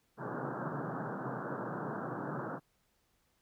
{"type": "band-pass noise", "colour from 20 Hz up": "pink", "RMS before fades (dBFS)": -39, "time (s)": [0.17, 2.6], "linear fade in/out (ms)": 50, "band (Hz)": [120, 1600], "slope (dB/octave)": 96, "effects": ["pink hiss -75 dBFS RMS until 3.41 s"]}